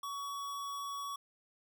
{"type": "tone", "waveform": "square", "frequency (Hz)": 1126, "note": "C#6", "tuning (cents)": 27, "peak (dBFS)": -39, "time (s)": [0.03, 1.16], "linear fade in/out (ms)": 5, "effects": []}